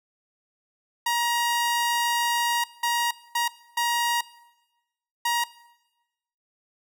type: tone bursts at uneven times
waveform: sawtooth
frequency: 947 Hz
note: A#5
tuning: 27 cents sharp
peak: -18 dBFS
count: 5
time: 1.06-2.64 / 2.83-3.11 / 3.35-3.48 / 3.77-4.21 / 5.25-5.44 s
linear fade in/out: 5 ms
effects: noise-tail reverb RT60 1.0 s tail -19 dB re dry